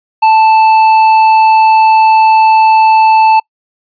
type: tone with tanh clipping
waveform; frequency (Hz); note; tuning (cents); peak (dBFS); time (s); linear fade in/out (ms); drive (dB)
triangle; 880; A5; 0; -5; 0.22-3.4; 10; 12
effects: noise-tail reverb RT60 0.1 s tail -26 dB re dry + resampled to 11025 Hz